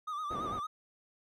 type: tone with vibrato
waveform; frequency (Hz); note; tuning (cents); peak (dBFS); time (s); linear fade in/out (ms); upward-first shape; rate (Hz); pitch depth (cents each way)
triangle; 1209; D6; +50; -33; 0.07-0.67; 10; sine; 8.9; 77
type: low-pass noise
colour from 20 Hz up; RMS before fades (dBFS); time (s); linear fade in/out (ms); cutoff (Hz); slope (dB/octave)
white; -42; 0.3-0.6; 10; 550; 12
effects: none